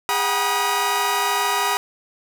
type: tone cluster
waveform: sawtooth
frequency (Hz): 406.7 / 738 / 791 / 965 / 1245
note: G#4 / F#5 / G5 / B5 / D#6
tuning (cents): -36 / -5 / +15 / -40 / +1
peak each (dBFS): -25 / -24 / -26 / -18 / -21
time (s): 0.09-1.77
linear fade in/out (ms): 0
effects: none